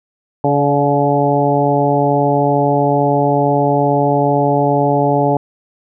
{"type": "harmonic tone with a mistuned harmonic", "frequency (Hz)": 142.3, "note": "C#3", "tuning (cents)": 46, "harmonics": [1, 2, 3, 4, 5, 6], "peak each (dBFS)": [-18, -18, -18, -18, -18, -18], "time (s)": [0.44, 5.37], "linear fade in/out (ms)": 2, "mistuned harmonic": 4, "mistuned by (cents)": 27, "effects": []}